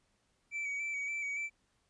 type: tone with vibrato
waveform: triangle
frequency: 2294 Hz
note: D7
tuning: 41 cents flat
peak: -33 dBFS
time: 0.51-1.5 s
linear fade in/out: 50 ms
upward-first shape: square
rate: 3.5 Hz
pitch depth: 26 cents each way
effects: pink hiss -75 dBFS RMS until 1.89 s + resampled to 22050 Hz